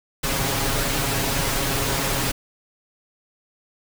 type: noise with comb filter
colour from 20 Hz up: pink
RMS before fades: -23 dBFS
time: 0.23-2.32 s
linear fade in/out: 10 ms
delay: 7.3 ms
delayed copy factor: +0.65
effects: none